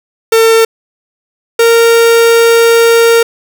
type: tone pair in turn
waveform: 45% pulse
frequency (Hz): 451.6 / 462.4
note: A4 / A#4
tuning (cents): +45 / -14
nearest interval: unison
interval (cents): 41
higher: second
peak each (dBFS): -4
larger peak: neither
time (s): 0.32-0.65 / 1.59-3.23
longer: second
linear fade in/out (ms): 5
effects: none